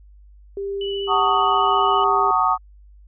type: tone with tremolo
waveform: sine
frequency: 396.8 Hz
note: G4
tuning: 21 cents sharp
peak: -23 dBFS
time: 0.57-2.31 s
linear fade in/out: 2 ms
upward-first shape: sine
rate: 0.89 Hz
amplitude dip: 30%
type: tone with vibrato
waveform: sine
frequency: 2960 Hz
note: F#7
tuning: in tune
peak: -29 dBFS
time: 0.81-2.04 s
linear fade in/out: 2 ms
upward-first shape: triangle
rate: 15 Hz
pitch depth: 18 cents each way
type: chord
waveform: sine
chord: D# half-diminished seventh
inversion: first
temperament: just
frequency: 746.7 / 896 / 1120.1 / 1244.5 Hz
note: F#5 / A5 / C#6 / D#6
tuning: +16 / +31 / +18 / 0 cents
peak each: -22 / -22 / -21 / -19 dBFS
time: 1.07-2.58 s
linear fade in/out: 50 ms
effects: added 50 Hz sine -44 dBFS peak until 3.07 s